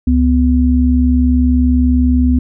sine tone pair together, 69.96 / 250 Hz, C#2 / B3, +17 / +21 cents, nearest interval octave + minor seventh, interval 2204 cents, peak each -11 dBFS, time 0.07-2.39 s, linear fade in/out 5 ms, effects none

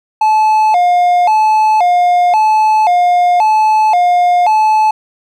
triangle tone with vibrato, 784 Hz, G5, in tune, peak -5 dBFS, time 0.21-4.91 s, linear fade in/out 5 ms, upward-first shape square, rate 0.94 Hz, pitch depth 170 cents each way, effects none

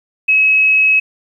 sine tone, 2565 Hz, E7, 48 cents flat, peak -8 dBFS, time 0.28-1 s, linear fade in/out 10 ms, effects 8-bit

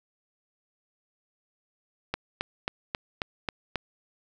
click train, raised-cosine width 0.3 ms, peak -12 dBFS, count 7, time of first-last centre 2.14-3.757 s, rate 3.71 Hz, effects none

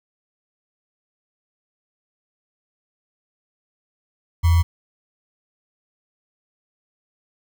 sine tone with sample-and-hold, 84.3 Hz, E2, 39 cents sharp, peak -12 dBFS, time 4.43-4.63 s, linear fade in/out 20 ms, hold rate 1050 Hz, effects none

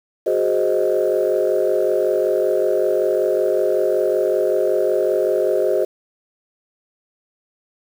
sine chord, Ab dominant seventh, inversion third, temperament equal, 370 / 415.3 / 523.3 / 622.3 Hz, Gb4 / Ab4 / C5 / Eb5, 0 / 0 / 0 / 0 cents, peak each -20 dBFS, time 0.26-5.85 s, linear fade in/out 10 ms, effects tanh soft clip ceiling -8 dBFS + 7-bit

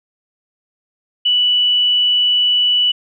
sine tone, 2960 Hz, F#7, in tune, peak -11 dBFS, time 1.25-2.92 s, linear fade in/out 10 ms, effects none

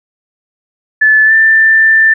sine tone with pitch glide, 1737 to 1777.6 Hz, A6 to A6, -23 to +17 cents, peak -4 dBFS, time 1.01-2.14 s, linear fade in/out 10 ms, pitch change +40 cents, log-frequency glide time 1.25-1.33 s, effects none

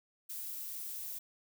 violet noise, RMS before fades -42 dBFS, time 0.29-1.19 s, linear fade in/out 10 ms, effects none

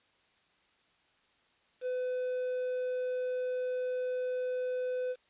triangle tone with quantisation, 504 Hz, B4, 35 cents sharp, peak -29 dBFS, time 1.81-5.16 s, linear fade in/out 50 ms, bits 9, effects white hiss -69 dBFS RMS until 5.29 s + resampled to 8000 Hz

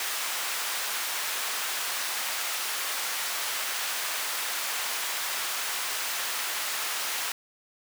pink high-pass noise, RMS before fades -31 dBFS, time 0-7.32 s, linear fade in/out 2 ms, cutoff 1100 Hz, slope 12 dB/octave, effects none

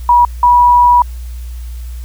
sine tone pair in turn, 966 / 972.7 Hz, B5 / B5, -39 / -27 cents, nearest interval unison, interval 12 cents, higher second, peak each -4 dBFS, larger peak neither, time 0.09-0.25 / 0.43-1.02 s, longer second, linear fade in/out 2 ms, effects added 60 Hz sine -22 dBFS peak until 2.04 s + white hiss -43 dBFS RMS until 2.04 s

